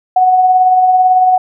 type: tone with tremolo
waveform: sine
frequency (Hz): 740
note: F#5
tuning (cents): 0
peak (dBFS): -4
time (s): 0.16-1.38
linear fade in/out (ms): 5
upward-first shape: triangle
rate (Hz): 18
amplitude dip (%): 40
effects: none